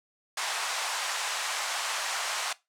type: band-pass noise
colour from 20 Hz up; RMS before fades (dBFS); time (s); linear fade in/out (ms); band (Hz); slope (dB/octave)
pink; -32; 0.37-2.53; 5; 750 to 9100; 24
effects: noise-tail reverb RT60 0.2 s tail -19 dB re dry